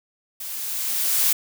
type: noise with level ramp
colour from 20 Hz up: blue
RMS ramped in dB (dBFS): -33 to -18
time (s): 0.4-1.33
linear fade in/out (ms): 5
effects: none